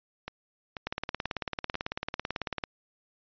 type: two click trains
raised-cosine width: 0.3 ms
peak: -20 / -15 dBFS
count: 4 / 33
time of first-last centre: 0.28-1.743 / 0.87-2.638 s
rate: 2.05 / 18.1 Hz
effects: resampled to 11025 Hz